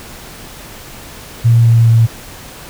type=tone with pitch steps; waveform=sine; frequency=116.54 / 115.4 / 114.27 Hz; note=A#2 / A#2 / A#2; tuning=0 / -17 / -34 cents; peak=-5 dBFS; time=1.44-2.07 s; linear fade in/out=20 ms; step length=210 ms; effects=pink hiss -33 dBFS RMS until 2.69 s